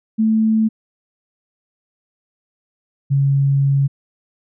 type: tone pair in turn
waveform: sine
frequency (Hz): 220 / 138.59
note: A3 / C#3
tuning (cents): 0 / 0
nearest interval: minor sixth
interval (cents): 800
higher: first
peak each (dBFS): -12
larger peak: neither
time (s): 0.18-0.69 / 3.1-3.88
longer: second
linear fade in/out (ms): 20
effects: none